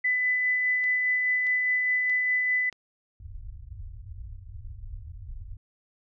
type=tone with tremolo; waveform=sine; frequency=2000 Hz; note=B6; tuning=21 cents sharp; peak=-21 dBFS; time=0.04-2.7 s; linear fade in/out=10 ms; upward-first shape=sine; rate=4.9 Hz; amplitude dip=25%
type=click train; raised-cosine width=0.2 ms; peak=-30 dBFS; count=4; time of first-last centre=0.84-2.727 s; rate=1.59 Hz
type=low-pass noise; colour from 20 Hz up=pink; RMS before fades=-40 dBFS; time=3.2-5.57 s; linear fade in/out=2 ms; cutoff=110 Hz; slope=96 dB/octave
effects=none

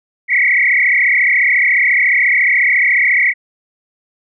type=tone with frequency modulation; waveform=sine; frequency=2093 Hz; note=C7; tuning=in tune; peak=-9 dBFS; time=0.28-3.34 s; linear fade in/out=50 ms; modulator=34.2 Hz; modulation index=5; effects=none

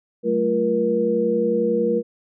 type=tone cluster; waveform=sine; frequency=189.9 / 220.9 / 347.9 / 475.1 Hz; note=F#3 / A3 / F4 / A#4; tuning=+45 / +7 / -7 / +33 cents; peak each=-28 / -24 / -26 / -19 dBFS; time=0.23-2.03 s; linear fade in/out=50 ms; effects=none

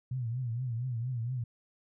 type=tone with vibrato; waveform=sine; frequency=121.4 Hz; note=B2; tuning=29 cents flat; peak=-31 dBFS; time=0.11-1.44 s; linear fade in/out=5 ms; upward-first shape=triangle; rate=4.3 Hz; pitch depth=150 cents each way; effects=none

